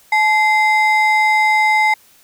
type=ring-modulated tone; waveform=triangle; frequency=1469 Hz; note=F#6; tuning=13 cents flat; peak=-6 dBFS; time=0.12-1.94 s; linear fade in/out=5 ms; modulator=609 Hz; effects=white hiss -50 dBFS RMS until 2.23 s